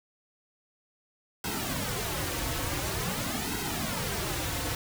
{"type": "noise with flanger", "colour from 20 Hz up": "pink", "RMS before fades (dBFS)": -32, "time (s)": [1.44, 4.75], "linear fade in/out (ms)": 2, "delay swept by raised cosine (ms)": [1.7, 5], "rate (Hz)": 0.47, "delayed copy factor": -0.8, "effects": []}